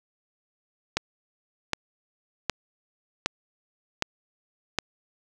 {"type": "click train", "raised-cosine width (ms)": 0.2, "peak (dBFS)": -6, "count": 6, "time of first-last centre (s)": [0.97, 4.787], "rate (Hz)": 1.31, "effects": []}